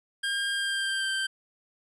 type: tone with pitch glide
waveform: 25% pulse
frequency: 1608 to 1564.9 Hz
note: G6 to G6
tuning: +44 to -3 cents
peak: -23 dBFS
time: 0.23-1.27 s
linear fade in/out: 10 ms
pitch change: -47 cents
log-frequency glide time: 0.52-1.11 s
effects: resampled to 22050 Hz